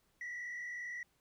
sine tone with frequency modulation, 1946 Hz, B6, 26 cents flat, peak -38 dBFS, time 0.21-1.03 s, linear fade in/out 2 ms, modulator 42.5 Hz, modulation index 1.2, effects tanh soft clip ceiling -39 dBFS + pink hiss -75 dBFS RMS until 1.2 s

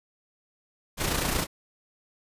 pink noise with amplitude modulation, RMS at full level -25 dBFS, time 0.97-1.47 s, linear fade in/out 50 ms, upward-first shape sine, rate 28.8 Hz, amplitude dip 50%, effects resampled to 32000 Hz

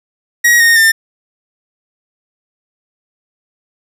45% pulse tone with pitch steps, 1899 / 1849.2 / 1800.7 Hz, A#6 / A#6 / A6, +32 / -14 / +40 cents, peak -6 dBFS, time 0.44-0.92 s, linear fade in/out 10 ms, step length 160 ms, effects none

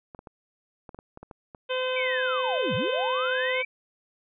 clicks, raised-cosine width 1 ms, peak -28 dBFS, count 10, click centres 0.148 / 0.191 / 0.272 / 0.892 / 0.946 / 0.989 / 1.174 / 1.23 / 1.312 / 1.548 s
harmonic tone, 512 Hz, C5, 38 cents flat, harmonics 1 / 2 / 3 / 4 / 5 / 6 / 7, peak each -27 / -35 / -36 / -43 / -35 / -35 / -40 dBFS, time 1.69-3.63 s, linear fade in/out 20 ms
sine linear two-way sweep, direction down then up, 2349 to 98 to 2349 Hz, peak -28 dBFS, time 1.96-3.65 s, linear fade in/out 5 ms, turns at 2.75 s
effects none

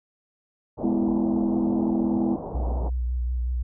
white low-pass noise, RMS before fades -34 dBFS, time 0.77-2.9 s, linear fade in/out 20 ms, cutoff 870 Hz, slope 48 dB/octave
sine chord, E major, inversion first, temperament equal with one note detuned, 207.7 / 248.8 / 329.6 Hz, G#3 / B3 / E4, 0 / +13 / 0 cents, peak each -25 dBFS, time 0.83-2.36 s, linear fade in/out 5 ms
sine tone with vibrato, 61.3 Hz, B1, 12 cents flat, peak -23 dBFS, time 2.54-3.63 s, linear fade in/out 10 ms, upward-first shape sine, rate 5.4 Hz, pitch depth 36 cents each way
effects none

